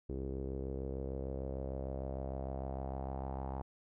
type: tone with low-pass filter sweep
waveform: sawtooth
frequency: 66.6 Hz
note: C2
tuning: 31 cents sharp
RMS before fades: -40 dBFS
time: 0.09-3.62 s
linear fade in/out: 5 ms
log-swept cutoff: 390 to 850 Hz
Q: 3.9
effects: none